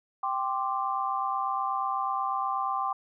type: chord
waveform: sine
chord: G suspended fourth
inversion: none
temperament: equal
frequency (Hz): 784 / 1046.5 / 1174.7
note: G5 / C6 / D6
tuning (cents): 0 / 0 / 0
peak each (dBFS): -31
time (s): 0.23-2.93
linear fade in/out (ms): 5
effects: none